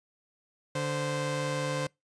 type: tone pair together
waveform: sawtooth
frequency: 146.26 / 520 Hz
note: D3 / C5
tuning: -7 / -11 cents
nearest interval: octave + minor seventh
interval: 2196 cents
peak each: -28 dBFS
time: 0.75-1.87 s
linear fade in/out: 5 ms
effects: noise-tail reverb RT60 0.2 s tail -26 dB re dry + resampled to 22050 Hz